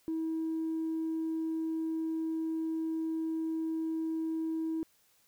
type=tone with tanh clipping; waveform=triangle; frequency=322.1 Hz; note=E4; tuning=40 cents flat; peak=-31 dBFS; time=0.08-4.83 s; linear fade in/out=0 ms; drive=5 dB; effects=white hiss -68 dBFS RMS until 5.27 s